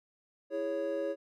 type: chord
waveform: triangle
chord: C# minor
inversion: first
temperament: equal with one note detuned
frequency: 329.6 / 412.9 / 554.4 Hz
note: E4 / G#4 / C#5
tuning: 0 / -10 / 0 cents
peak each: -36 / -36 / -31 dBFS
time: 0.5-1.16 s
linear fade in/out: 50 ms
effects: none